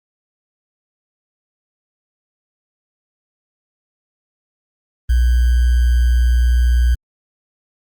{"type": "tone with sample-and-hold", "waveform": "sine", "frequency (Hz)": 60.5, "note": "B1", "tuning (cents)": -35, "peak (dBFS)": -10, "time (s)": [5.09, 6.95], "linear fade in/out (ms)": 10, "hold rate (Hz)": 1575, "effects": ["Opus 32 kbps"]}